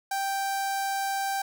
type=tone with notch filter; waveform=sawtooth; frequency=784 Hz; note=G5; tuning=in tune; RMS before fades=-29 dBFS; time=0.11-1.42 s; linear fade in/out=5 ms; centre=2800 Hz; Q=1.4; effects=none